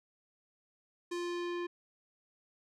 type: tone with low-pass filter sweep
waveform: square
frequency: 349.2 Hz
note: F4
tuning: in tune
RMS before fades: -37 dBFS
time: 1.11-1.67 s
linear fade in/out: 10 ms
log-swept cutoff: 8000 to 2500 Hz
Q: 0.98
effects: none